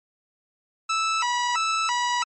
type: tone with vibrato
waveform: sawtooth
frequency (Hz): 1131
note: C#6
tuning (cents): +34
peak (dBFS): -18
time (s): 0.89-2.24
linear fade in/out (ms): 10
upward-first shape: square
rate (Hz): 1.5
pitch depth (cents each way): 260
effects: MP3 32 kbps